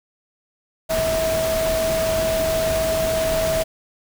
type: tone in noise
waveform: sine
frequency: 646 Hz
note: E5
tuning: 35 cents flat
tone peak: -19 dBFS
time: 0.89-3.64 s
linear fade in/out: 20 ms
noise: pink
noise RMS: -26 dBFS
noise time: 0.89-3.64 s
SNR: +4 dB
effects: none